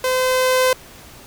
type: tone with level ramp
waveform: sawtooth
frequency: 513 Hz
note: C5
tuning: 34 cents flat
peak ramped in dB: -13 to -9 dBFS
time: 0.04-0.73 s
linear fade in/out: 2 ms
effects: pink hiss -42 dBFS RMS until 1.26 s